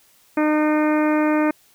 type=harmonic tone; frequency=304.6 Hz; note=D#4; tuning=37 cents flat; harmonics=1 / 2 / 3 / 4 / 5 / 6 / 7 / 8; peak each=-17 / -23 / -27 / -29 / -31 / -33 / -34 / -35 dBFS; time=0.37-1.51 s; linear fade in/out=5 ms; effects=white hiss -56 dBFS RMS until 1.74 s